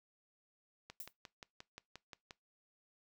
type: click train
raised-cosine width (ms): 0.2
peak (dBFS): -31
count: 9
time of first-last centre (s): 0.9-2.308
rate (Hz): 5.68
type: noise with exponential decay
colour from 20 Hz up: violet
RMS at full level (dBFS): -42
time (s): 1-1.13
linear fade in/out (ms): 1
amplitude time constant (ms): 27
effects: noise-tail reverb RT60 0.2 s tail -22 dB re dry